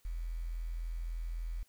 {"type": "tone with quantisation", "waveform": "sine", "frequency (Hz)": 41.78, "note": "E1", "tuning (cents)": 24, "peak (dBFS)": -35, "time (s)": [0.05, 1.63], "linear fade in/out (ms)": 0, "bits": 10, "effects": ["white hiss -70 dBFS RMS until 1.68 s"]}